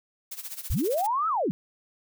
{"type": "noise with tremolo", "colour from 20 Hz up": "blue", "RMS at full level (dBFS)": -35, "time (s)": [0.31, 1.07], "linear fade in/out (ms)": 10, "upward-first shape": "sine", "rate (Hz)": 15, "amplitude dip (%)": 80}
{"type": "linear two-way sweep", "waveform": "sine", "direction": "up then down", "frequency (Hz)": [32.7, 1337, 141.9], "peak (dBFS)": -23, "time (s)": [0.7, 1.51], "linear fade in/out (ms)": 0, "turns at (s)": 1.28}
{"effects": []}